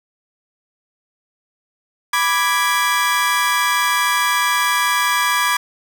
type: chord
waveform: 30% pulse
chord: G# diminished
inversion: first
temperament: equal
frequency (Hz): 987.8 / 1174.7 / 1661.2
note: B5 / D6 / G#6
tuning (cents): 0 / 0 / 0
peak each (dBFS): -17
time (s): 2.13-5.57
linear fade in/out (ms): 5
effects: none